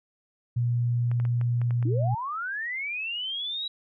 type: tone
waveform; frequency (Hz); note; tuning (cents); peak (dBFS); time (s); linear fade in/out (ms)
sine; 120; B2; -49; -22; 0.56-2.15; 10
type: clicks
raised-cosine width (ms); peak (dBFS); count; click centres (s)
0.5; -27; 7; 1.115 / 1.2 / 1.252 / 1.413 / 1.616 / 1.708 / 1.827
type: linear sweep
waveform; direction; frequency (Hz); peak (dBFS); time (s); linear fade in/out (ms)
sine; up; 277.2 to 3900; -29; 1.85-3.68; 5
effects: none